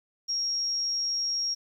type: tone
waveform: sine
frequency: 5588 Hz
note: F8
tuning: in tune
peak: -26 dBFS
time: 0.28-1.55 s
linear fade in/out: 20 ms
effects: 10-bit